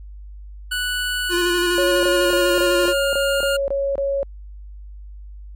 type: tone with pitch glide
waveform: 25% pulse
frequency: 1480 to 1413.2 Hz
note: F#6 to F6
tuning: 0 to +20 cents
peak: -17 dBFS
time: 0.71-3.57 s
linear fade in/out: 10 ms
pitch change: -80 cents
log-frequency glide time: 1.21-2.74 s
type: tone with vibrato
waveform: square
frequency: 350.3 Hz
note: F4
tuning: 5 cents sharp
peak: -19 dBFS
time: 1.29-2.94 s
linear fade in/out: 50 ms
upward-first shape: square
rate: 12 Hz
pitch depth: 22 cents each way
type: tone bursts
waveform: sine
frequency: 554 Hz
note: C#5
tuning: 1 cent flat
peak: -18 dBFS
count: 9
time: 1.78-4.23 s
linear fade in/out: 0 ms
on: 250 ms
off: 25 ms
effects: added 50 Hz sine -34 dBFS peak until 5.55 s + MP3 64 kbps